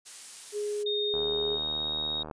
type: noise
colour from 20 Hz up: blue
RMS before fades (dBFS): -41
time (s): 0.05-0.84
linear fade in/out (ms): 20
type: tone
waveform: sine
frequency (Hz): 415.3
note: G#4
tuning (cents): 0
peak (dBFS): -29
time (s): 0.52-1.59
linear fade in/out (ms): 50
type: tone with pitch glide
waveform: sine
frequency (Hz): 3689 to 3753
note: A#7 to A#7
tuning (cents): -19 to +11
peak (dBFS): -29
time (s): 0.86-2.23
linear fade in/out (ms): 5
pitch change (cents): +30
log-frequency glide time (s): 1.05-1.95
type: click train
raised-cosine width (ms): 1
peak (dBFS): -26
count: 91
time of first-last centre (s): 1.14-2.312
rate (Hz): 76.8
effects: resampled to 22050 Hz